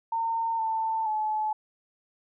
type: tone with pitch steps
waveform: sine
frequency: 911 / 891 / 860 Hz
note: A#5 / A5 / A5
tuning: -40 / +22 / -40 cents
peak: -25 dBFS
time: 0.12-1.53 s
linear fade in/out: 5 ms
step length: 470 ms
effects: none